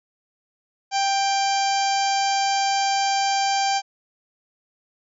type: harmonic tone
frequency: 788 Hz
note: G5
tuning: 9 cents sharp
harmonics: 1 / 2 / 3 / 4 / 5 / 6 / 7 / 8 / 9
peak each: -20 / -32 / -31 / -32 / -39 / -30 / -34 / -33 / -37 dBFS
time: 0.91-3.82 s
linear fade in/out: 50 ms
effects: none